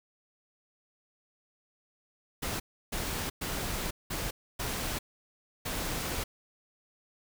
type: noise bursts at uneven times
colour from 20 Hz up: pink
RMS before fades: -34 dBFS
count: 6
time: 2.42-2.6 / 2.92-3.3 / 3.41-3.91 / 4.1-4.31 / 4.59-4.99 / 5.65-6.24 s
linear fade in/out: 10 ms
effects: none